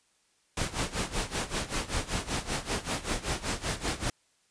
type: noise with tremolo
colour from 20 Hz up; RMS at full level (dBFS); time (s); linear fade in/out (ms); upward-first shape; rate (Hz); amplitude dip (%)
pink; -29; 0.57-4.1; 2; sine; 5.2; 85
effects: white hiss -69 dBFS RMS until 4.5 s + resampled to 22050 Hz